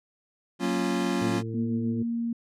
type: chord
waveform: square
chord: Gb major seventh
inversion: none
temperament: equal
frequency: 185 / 233.1 / 277.2 / 349.2 Hz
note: Gb3 / Bb3 / Db4 / F4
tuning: 0 / 0 / 0 / 0 cents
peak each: -31 dBFS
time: 0.59-1.43 s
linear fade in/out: 50 ms
type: harmonic tone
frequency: 112.9 Hz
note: A2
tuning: 45 cents sharp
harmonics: 1 / 2 / 3 / 4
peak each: -32 / -38 / -38 / -40 dBFS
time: 1.21-2.03 s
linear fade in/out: 10 ms
type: tone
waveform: sine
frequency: 233.1 Hz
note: A#3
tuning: in tune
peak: -26 dBFS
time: 1.54-2.33 s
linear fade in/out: 5 ms
effects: low-pass 9000 Hz 12 dB/octave